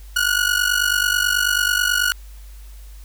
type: ring-modulated tone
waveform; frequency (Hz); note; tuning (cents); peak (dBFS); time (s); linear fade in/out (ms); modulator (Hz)
sawtooth; 1456; F#6; -28; -10; 0.16-2.12; 0; 24.6
effects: added 50 Hz sine -36 dBFS peak until 3.04 s + white hiss -51 dBFS RMS until 3.04 s